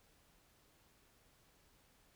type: silence
effects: pink hiss -70 dBFS RMS until 2.15 s